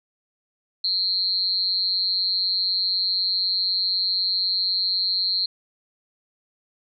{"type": "tone with amplitude modulation", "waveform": "sine", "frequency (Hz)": 4200, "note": "C8", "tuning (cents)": 6, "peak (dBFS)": -16, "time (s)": [0.84, 5.46], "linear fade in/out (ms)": 5, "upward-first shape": "sine", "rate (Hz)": 188, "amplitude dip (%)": 95, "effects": []}